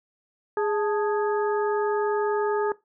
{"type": "harmonic tone with a mistuned harmonic", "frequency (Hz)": 415.3, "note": "G#4", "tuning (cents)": 0, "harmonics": [1, 2, 3, 4], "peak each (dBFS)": [-23, -29, -33, -35], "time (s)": [0.57, 2.72], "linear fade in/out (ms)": 2, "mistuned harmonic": 2, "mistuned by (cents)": 90, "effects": ["noise-tail reverb RT60 0.2 s tail -19 dB re dry"]}